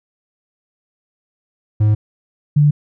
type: tone pair in turn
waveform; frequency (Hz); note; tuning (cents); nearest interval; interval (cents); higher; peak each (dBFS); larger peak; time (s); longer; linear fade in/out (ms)
triangle / sine; 106.4 / 147.32; G#2 / D3; +42 / +6; tritone; 564; second; -8; neither; 1.8-1.95 / 2.56-2.71; neither; 10
effects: none